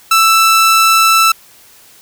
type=tone; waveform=sawtooth; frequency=1324 Hz; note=E6; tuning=7 cents sharp; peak=-3 dBFS; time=0.11-1.32 s; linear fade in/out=5 ms; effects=white hiss -43 dBFS RMS until 2.01 s

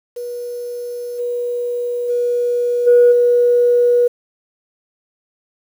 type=tone with level steps; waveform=sine; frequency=484.3 Hz; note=B4; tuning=34 cents flat; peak=-23 / -18 / -14 / -5 / -9 dBFS; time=0.16-4.08 s; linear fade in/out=10 ms; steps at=1.18 / 2.08 / 2.86 / 3.11 s; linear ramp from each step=20 ms; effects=tanh soft clip ceiling -3 dBFS + 7-bit

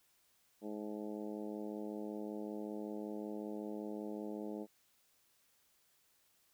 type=harmonic tone with a mistuned harmonic; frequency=105.3 Hz; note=G#2; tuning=24 cents sharp; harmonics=2 / 3 / 4 / 5 / 6 / 7 / 8; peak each=-45 / -45 / -47 / -50 / -53 / -58 / -58 dBFS; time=0.61-4.67 s; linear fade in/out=50 ms; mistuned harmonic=8; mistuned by=+37 cents; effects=white hiss -73 dBFS RMS until 6.53 s

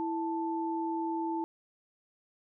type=tone pair together; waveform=sine; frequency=329.6 / 879.9 Hz; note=E4 / A5; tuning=0 / 0 cents; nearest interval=octave + perfect fourth; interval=1700 cents; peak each=-32 / -34 dBFS; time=0-1.44 s; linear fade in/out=0 ms; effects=none

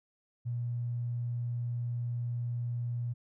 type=tone with tanh clipping; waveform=triangle; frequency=120 Hz; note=B2; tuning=49 cents flat; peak=-31 dBFS; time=0.45-3.14 s; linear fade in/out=20 ms; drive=3 dB; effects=none

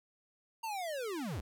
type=linear sweep; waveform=square; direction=down; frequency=932.3 to 53.8 Hz; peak=-37 dBFS; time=0.63-1.41 s; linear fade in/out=10 ms; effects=none

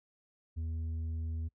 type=tone with tanh clipping; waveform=sine; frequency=81 Hz; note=E2; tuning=30 cents flat; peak=-35 dBFS; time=0.56-1.49 s; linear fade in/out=20 ms; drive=5 dB; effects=noise-tail reverb RT60 0.1 s tail -24 dB re dry

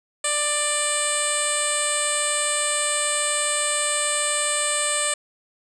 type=tone with low-pass filter; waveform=10% pulse; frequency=591 Hz; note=D5; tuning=11 cents sharp; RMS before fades=-23 dBFS; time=0.24-5.14 s; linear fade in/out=5 ms; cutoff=8200 Hz; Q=7.3; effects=none

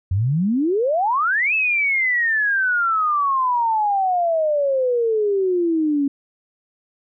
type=exponential two-way sweep; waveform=sine; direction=up then down; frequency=87.31 to 2637 to 275.2 Hz; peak=-16 dBFS; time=0.11-6.08 s; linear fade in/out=5 ms; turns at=1.54 s; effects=none

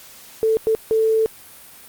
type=tone bursts at uneven times; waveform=sine; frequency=442.6 Hz; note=A4; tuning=10 cents sharp; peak=-14 dBFS; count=3; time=0.43-0.57 / 0.67-0.75 / 0.91-1.26 s; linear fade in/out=0 ms; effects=white hiss -43 dBFS RMS until 1.88 s + Opus 48 kbps

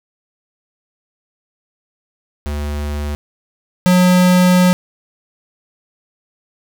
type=tone pair in turn; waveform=square; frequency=73.42 / 181.09 Hz; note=D2 / F#3; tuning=0 / -37 cents; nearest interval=octave + major third; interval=1563 cents; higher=second; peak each=-20 / -9 dBFS; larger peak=second; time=2.46-3.15 / 3.86-4.73 s; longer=second; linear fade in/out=0 ms; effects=none

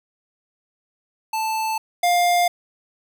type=tone pair in turn; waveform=square; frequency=880 / 703.9 Hz; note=A5 / F5; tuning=0 / +13 cents; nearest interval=major third; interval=387 cents; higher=first; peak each=-22 / -16 dBFS; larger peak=second; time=1.33-1.78 / 2.03-2.48 s; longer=neither; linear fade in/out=5 ms; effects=none

